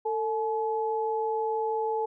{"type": "tone pair together", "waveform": "sine", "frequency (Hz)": [446.9, 855], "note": ["A4", "A5"], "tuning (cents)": [27, -50], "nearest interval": "major seventh", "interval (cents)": 1123, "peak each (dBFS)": [-28, -29], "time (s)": [0.05, 2.06], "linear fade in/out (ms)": 10, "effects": []}